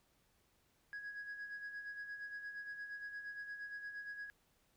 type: tone with tremolo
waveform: sine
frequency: 1661.2 Hz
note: G#6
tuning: in tune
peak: -40 dBFS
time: 0.93-4.3 s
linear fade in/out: 0 ms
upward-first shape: sine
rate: 8.6 Hz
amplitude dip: 60%
effects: tanh soft clip ceiling -41 dBFS + pink hiss -75 dBFS RMS until 4.76 s